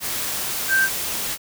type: tone in noise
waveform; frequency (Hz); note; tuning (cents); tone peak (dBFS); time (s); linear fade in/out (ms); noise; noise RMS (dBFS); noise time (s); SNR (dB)
sine; 1568; G6; 0; -15; 0.68-0.89; 50; white; -26; 0-1.38; +8
effects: none